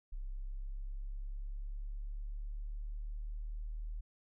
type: exponential sweep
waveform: sine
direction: up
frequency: 33 to 38.89 Hz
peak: -38 dBFS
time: 0.12-4.01 s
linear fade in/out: 10 ms
effects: none